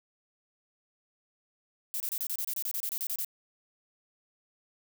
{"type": "noise bursts", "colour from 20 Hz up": "violet", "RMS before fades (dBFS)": -33, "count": 15, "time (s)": [1.94, 3.247], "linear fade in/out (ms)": 0, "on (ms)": 61, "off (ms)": 28, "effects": []}